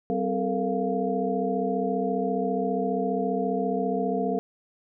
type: tone cluster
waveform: sine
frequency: 193 / 258.9 / 429.7 / 464.5 / 695 Hz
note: G3 / C4 / A4 / A#4 / F5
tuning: -27 / -18 / -41 / -6 / -9 cents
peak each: -30 dBFS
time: 0.1-4.39 s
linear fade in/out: 0 ms
effects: none